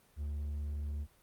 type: tone with hard clipping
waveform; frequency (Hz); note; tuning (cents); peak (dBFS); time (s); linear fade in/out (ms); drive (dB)
triangle; 73.42; D2; 0; -36; 0.16-1.07; 50; 6
effects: pink hiss -66 dBFS RMS until 1.22 s + Opus 32 kbps